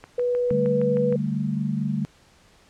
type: click train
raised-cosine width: 0.5 ms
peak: -24 dBFS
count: 8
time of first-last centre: 0.04-1.125 s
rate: 6.45 Hz
type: tone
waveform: sine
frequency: 490 Hz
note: B4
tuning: 14 cents flat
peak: -20 dBFS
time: 0.18-1.16 s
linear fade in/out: 5 ms
type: chord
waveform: sine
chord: D suspended fourth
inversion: none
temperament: just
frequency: 146.83 / 195.78 / 220.2 Hz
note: D3 / G3 / A3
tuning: 0 / -2 / +2 cents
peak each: -27 dBFS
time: 0.51-2.05 s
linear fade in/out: 0 ms
effects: pink hiss -56 dBFS RMS until 2.69 s + low-pass 8000 Hz 12 dB/octave